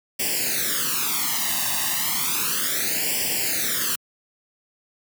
white noise with flanger, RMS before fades -24 dBFS, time 0.19-3.96 s, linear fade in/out 10 ms, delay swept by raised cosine 0.38 to 1.08 ms, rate 0.33 Hz, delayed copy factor +1, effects high-pass 150 Hz 12 dB/octave

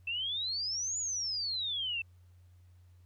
sine exponential two-way sweep, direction up then down, 2637 to 7010 to 2637 Hz, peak -32 dBFS, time 0.07-2.02 s, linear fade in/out 5 ms, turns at 0.98 s, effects added 89 Hz sine -56 dBFS peak until 3.05 s + pink hiss -75 dBFS RMS until 3.05 s

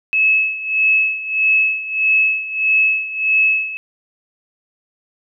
sine tone with tremolo, 2589 Hz, E7, 32 cents flat, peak -10 dBFS, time 0.13-3.77 s, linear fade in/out 0 ms, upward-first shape sine, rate 1.6 Hz, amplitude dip 80%, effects none

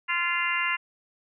harmonic tone, 346.4 Hz, F4, 14 cents flat, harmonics 3 / 4 / 5 / 6 / 7 / 8, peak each -31 / -33 / -32 / -28 / -37 / -30 dBFS, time 0.08-0.77 s, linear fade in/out 20 ms, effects none

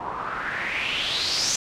white noise with low-pass filter sweep, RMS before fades -27 dBFS, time 0-1.56 s, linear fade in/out 5 ms, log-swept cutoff 890 to 6300 Hz, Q 4.5, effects none

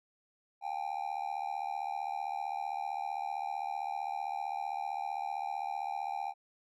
triangle tone with amplitude modulation, 796 Hz, G5, 26 cents sharp, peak -28 dBFS, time 0.61-6.34 s, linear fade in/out 50 ms, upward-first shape sine, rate 75.5 Hz, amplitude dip 100%, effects none

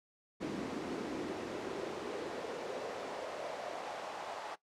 brown noise with high-pass filter sweep, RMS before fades -41 dBFS, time 0.4-4.56 s, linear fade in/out 20 ms, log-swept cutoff 260 to 780 Hz, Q 2.3, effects noise-tail reverb RT60 0.1 s tail -17 dB re dry + low-pass 7000 Hz 12 dB/octave

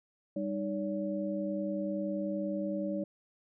sine tone cluster, 198.1 / 308.6 / 569 Hz, G3 / D#4 / C#5, +18 / -14 / +45 cents, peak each -35 / -36 / -36 dBFS, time 0.36-3.04 s, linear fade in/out 5 ms, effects none

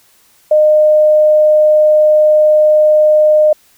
sine tone, 611 Hz, D#5, 32 cents flat, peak -5 dBFS, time 0.51-3.53 s, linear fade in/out 5 ms, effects white hiss -50 dBFS RMS until 3.77 s

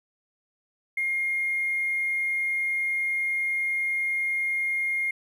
triangle tone with hard clipping, 2130 Hz, C7, 30 cents sharp, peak -24 dBFS, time 0.97-5.11 s, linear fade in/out 5 ms, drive 3 dB, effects none

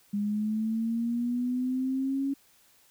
sine linear sweep, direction up, 202.8 to 277.2 Hz, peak -26 dBFS, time 0.13-2.34 s, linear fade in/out 10 ms, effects white hiss -62 dBFS RMS until 2.9 s

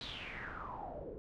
pink noise with low-pass filter sweep, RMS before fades -45 dBFS, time 0.01-1.18 s, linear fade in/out 0 ms, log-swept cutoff 4100 to 400 Hz, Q 6.9, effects none

